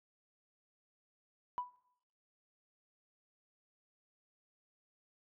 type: tone with exponential decay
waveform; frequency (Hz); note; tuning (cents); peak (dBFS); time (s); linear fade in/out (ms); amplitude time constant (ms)
sine; 987.8; B5; 0; -31; 1.58-1.76; 0; 37
effects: noise-tail reverb RT60 0.8 s tail -22 dB re dry + tanh soft clip ceiling -27 dBFS